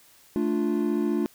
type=chord; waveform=triangle; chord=D minor; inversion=second; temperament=equal; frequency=220 / 293.7 / 349.2 Hz; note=A3 / D4 / F4; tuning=0 / 0 / 0 cents; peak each=-25 dBFS; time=0.36-1.26 s; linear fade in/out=0 ms; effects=white hiss -56 dBFS RMS until 1.34 s